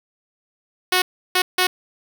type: tone bursts at uneven times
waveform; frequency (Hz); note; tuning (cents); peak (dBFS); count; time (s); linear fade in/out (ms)
5% pulse; 366.7; F#4; -15; -4; 3; 0.92-1.02 / 1.35-1.42 / 1.58-1.67; 5
effects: none